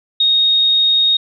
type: tone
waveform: sine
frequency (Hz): 3729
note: A#7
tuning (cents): 0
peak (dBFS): -10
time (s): 0.2-1.17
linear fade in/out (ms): 5
effects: none